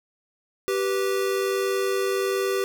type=tone pair together; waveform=square; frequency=389.2 / 490.4 Hz; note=G4 / B4; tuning=-12 / -12 cents; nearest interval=major third; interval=400 cents; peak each=-24 / -29 dBFS; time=0.68-2.64 s; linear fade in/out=0 ms; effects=none